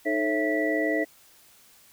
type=tone cluster; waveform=sine; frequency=308.6 / 436.8 / 544 / 661 / 1958 Hz; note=D#4 / A4 / C#5 / E5 / B6; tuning=-14 / -13 / -33 / +5 / -15 cents; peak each=-27 / -31 / -31 / -29 / -29 dBFS; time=0.05-1.05 s; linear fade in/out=20 ms; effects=white hiss -56 dBFS RMS until 1.92 s